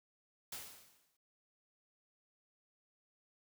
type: noise with exponential decay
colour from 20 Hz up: white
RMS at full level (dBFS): -43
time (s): 0.52-1.17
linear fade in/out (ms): 5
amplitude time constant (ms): 140
effects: none